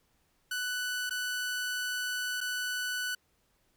sawtooth tone with dropouts, 1489 Hz, F#6, 11 cents sharp, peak -28 dBFS, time 0.51-3.15 s, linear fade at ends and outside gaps 5 ms, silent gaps 1.096-1.107 / 2.406-2.411 s, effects pink hiss -72 dBFS RMS until 3.76 s

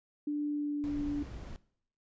sine tone with pitch glide, 294.4 to 290.7 Hz, D4 to D4, +4 to -18 cents, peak -30 dBFS, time 0.27-1.23 s, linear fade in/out 5 ms, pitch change -22 cents, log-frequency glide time 0.47-0.95 s
brown noise, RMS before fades -43 dBFS, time 0.84-1.56 s, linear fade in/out 0 ms
effects noise-tail reverb RT60 0.6 s tail -19 dB re dry + resampled to 16000 Hz

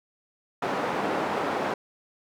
white band-pass noise, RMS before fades -28 dBFS, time 0.62-1.74 s, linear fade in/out 5 ms, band 230 to 920 Hz, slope 12 dB/octave, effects none

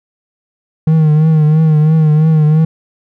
triangle tone with vibrato, 155.56 Hz, D#3, in tune, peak -4 dBFS, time 0.87-2.65 s, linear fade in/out 5 ms, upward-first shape triangle, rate 3 Hz, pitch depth 62 cents each way, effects none

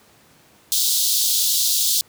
pink high-pass noise, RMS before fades -19 dBFS, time 0.72-2.01 s, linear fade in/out 0 ms, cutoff 3500 Hz, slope 48 dB/octave, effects pink hiss -53 dBFS RMS until 2.08 s + high-pass 100 Hz 12 dB/octave

